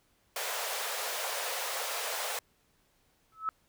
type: high-pass noise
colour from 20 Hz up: pink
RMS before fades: -35 dBFS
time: 0.36-2.39 s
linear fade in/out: 2 ms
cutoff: 470 Hz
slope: 48 dB/octave
type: tone with exponential growth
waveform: sine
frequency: 1300 Hz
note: E6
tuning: 24 cents flat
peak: -25 dBFS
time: 3.32-3.49 s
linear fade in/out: 0 ms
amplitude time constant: 36 ms
effects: pink hiss -70 dBFS RMS until 3.68 s